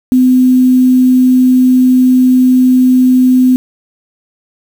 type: tone with quantisation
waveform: sine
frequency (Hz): 254.4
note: C4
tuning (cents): -48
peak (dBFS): -4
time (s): 0.12-3.56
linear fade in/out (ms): 0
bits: 5
effects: none